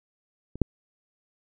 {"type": "clicks", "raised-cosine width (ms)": 3, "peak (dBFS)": [-25, -7], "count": 2, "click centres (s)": [0.556, 0.617], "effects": []}